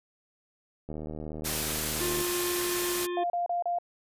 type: click train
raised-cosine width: 2 ms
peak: -25 dBFS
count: 103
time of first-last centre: 0.89-2.213 s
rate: 77.1 Hz
type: noise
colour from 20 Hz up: white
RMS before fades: -31 dBFS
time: 1.44-3.07 s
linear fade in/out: 20 ms
type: harmonic tone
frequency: 353.4 Hz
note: F4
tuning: 21 cents sharp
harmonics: 1 / 3 / 5 / 7 / 9 / 10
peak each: -30 / -40 / -44 / -47 / -49 / -50 dBFS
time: 2-3.24 s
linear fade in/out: 10 ms
type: tone bursts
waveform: sine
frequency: 698.5 Hz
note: F5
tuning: in tune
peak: -26 dBFS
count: 4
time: 3.17-3.786 s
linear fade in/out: 2 ms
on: 130 ms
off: 32 ms
effects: resampled to 32000 Hz